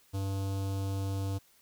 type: tone with notch filter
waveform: square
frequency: 97.5 Hz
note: G2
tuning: 9 cents flat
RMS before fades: -33 dBFS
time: 0.13-1.39 s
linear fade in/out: 20 ms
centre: 1900 Hz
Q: 0.75
effects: white hiss -64 dBFS RMS until 1.61 s